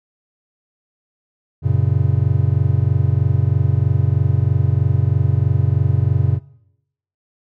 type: chord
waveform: triangle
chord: F# major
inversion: none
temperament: just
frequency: 92.5 / 115.62 / 138.75 Hz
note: F#2 / A#2 / C#3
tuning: 0 / -14 / +2 cents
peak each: -16 dBFS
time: 1.62-6.4 s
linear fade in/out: 50 ms
effects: noise-tail reverb RT60 0.8 s tail -19 dB re dry